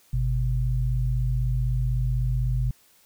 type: tone pair together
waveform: sine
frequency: 50.04 / 126.1 Hz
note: G1 / B2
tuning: +36 / +36 cents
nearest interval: octave + major third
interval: 1600 cents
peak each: -24 dBFS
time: 0.13-2.71 s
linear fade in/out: 5 ms
effects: white hiss -59 dBFS RMS until 3.05 s